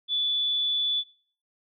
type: tone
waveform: sine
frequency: 3462 Hz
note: A7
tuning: 29 cents flat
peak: -23 dBFS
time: 0.08-1.04 s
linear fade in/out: 50 ms
effects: noise-tail reverb RT60 0.5 s tail -23 dB re dry